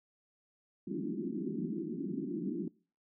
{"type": "band-pass noise", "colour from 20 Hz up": "white", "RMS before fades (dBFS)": -37, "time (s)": [0.87, 2.68], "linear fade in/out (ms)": 5, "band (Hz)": [160, 370], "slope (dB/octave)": 96, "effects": ["noise-tail reverb RT60 0.4 s tail -23 dB re dry"]}